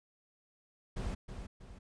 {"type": "noise with echo", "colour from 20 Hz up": "brown", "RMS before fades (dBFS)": -37, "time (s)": [0.96, 1.15], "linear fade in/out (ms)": 10, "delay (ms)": 320, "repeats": 2, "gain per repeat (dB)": -7, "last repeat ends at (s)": 1.79, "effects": ["resampled to 22050 Hz"]}